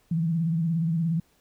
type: tone with vibrato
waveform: sine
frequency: 164.81 Hz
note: E3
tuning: in tune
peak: -22 dBFS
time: 0.11-1.2 s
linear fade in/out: 5 ms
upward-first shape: sine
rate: 17 Hz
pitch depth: 79 cents each way
effects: pink hiss -65 dBFS RMS until 1.4 s